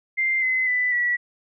sine tone with pitch steps, 2093 / 2042 / 1991.6 / 1942.7 Hz, C7 / C7 / B6 / B6, 0 / -43 / +14 / -29 cents, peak -19 dBFS, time 0.17-1.17 s, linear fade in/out 20 ms, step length 250 ms, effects none

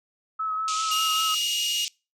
sine tone with vibrato, 1288 Hz, E6, 41 cents flat, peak -25 dBFS, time 0.39-1.35 s, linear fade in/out 10 ms, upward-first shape sine, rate 5.1 Hz, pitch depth 21 cents each way
white band-pass noise, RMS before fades -32 dBFS, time 0.68-1.88 s, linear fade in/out 0 ms, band 2500 to 7600 Hz, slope 48 dB/octave
40% pulse tone with pitch glide, 2842 to 2860 Hz, F7 to F7, +30 to +41 cents, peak -24 dBFS, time 0.91-1.85 s, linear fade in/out 5 ms, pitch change +11 cents, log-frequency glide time 1.12-1.43 s
effects noise-tail reverb RT60 0.3 s tail -25 dB re dry

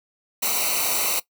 white noise with comb filter, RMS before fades -23 dBFS, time 0.42-1.2 s, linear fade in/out 10 ms, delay 0.59 ms, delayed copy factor -0.85, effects noise-tail reverb RT60 0.1 s tail -18 dB re dry

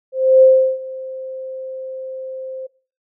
sine tone with ADSR envelope, 523.3 Hz, C5, in tune, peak -5 dBFS, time 0.12-2.67 s, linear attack 300 ms, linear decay 360 ms, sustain -21 dB, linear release 12 ms, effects noise-tail reverb RT60 0.4 s tail -22 dB re dry

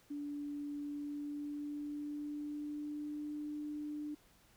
sine tone with pitch glide, 290 to 297.8 Hz, D4 to D4, -22 to +24 cents, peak -39 dBFS, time 0.1-4.15 s, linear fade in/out 10 ms, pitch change +46 cents, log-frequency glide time 0.74-3.37 s, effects pink hiss -67 dBFS RMS until 4.56 s

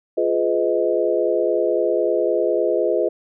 sine chord, F half-diminished seventh, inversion none, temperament just, 349.2 / 419.1 / 502.9 / 628.6 Hz, F4 / Ab4 / Cb5 / Eb5, 0 / +16 / +31 / +18 cents, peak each -22 dBFS, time 0.17-3.09 s, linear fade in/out 10 ms, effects none

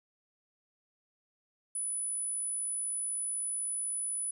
sine tone, 9956 Hz, D#9, in tune, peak -32 dBFS, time 1.75-4.31 s, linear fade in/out 5 ms, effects none

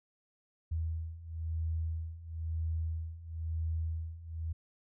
sine beating tone pair, 80.5 / 81.5 Hz, E2 / E2, -41 / -19 cents, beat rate 1 Hz, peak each -38 / -35 dBFS, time 0.71-4.53 s, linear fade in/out 10 ms, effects none

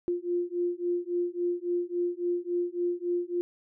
sine beating tone pair, 349.2 / 352.8 Hz, F4 / F4, 0 / +18 cents, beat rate 3.6 Hz, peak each -30 / -30 dBFS, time 0.08-3.41 s, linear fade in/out 0 ms, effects none

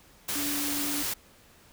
sine tone in noise, 289.2 Hz, D4, 27 cents flat, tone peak -33 dBFS, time 0.35-1.03 s, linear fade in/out 10 ms, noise white, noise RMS -31 dBFS, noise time 0.28-1.14 s, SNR -5 dB, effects pink hiss -57 dBFS RMS until 1.72 s

